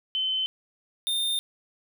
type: tone pair in turn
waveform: sine / square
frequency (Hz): 3061 / 3628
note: G7 / A#7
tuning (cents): -42 / -48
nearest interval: minor third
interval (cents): 294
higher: second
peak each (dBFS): -24 / -25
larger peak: first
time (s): 0.15-0.46 / 1.07-1.39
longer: second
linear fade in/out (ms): 0
effects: none